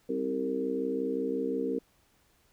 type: harmonic tone with a mistuned harmonic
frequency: 65.7 Hz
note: C2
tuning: 8 cents sharp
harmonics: 3 / 4 / 5 / 6 / 7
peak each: -41 / -33 / -38 / -36 / -32 dBFS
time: 0.09-1.79 s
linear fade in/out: 5 ms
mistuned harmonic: 5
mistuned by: -35 cents
effects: pink hiss -67 dBFS RMS until 2.52 s